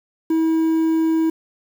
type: tone with quantisation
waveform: triangle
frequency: 322.7 Hz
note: E4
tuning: 37 cents flat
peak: -13 dBFS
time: 0.3-1.3 s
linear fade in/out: 5 ms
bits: 7
effects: none